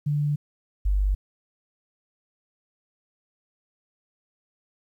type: tone pair in turn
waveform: sine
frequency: 146.83 / 49 Hz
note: D3 / G1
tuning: 0 / 0 cents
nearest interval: octave + perfect fifth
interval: 1900 cents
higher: first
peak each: -21 / -19 dBFS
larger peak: second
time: 0.06-0.36 / 0.85-1.15 s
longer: neither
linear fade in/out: 10 ms
effects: 10-bit